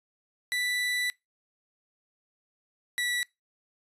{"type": "tone pair in turn", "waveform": "30% pulse", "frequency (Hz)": [1975.5, 1952.8], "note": ["B6", "B6"], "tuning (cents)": [0, -20], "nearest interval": "unison", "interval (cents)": 20, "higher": "first", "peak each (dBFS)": -24, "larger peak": "neither", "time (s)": [[0.52, 1.1], [2.98, 3.23]], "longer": "first", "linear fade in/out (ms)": 0, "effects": ["noise-tail reverb RT60 0.2 s tail -23 dB re dry", "resampled to 32000 Hz"]}